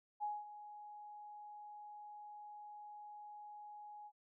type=tone with ADSR envelope; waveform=sine; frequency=835 Hz; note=G#5; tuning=9 cents sharp; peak=-36 dBFS; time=0.2-4.12 s; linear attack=33 ms; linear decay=210 ms; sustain=-14 dB; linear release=57 ms; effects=none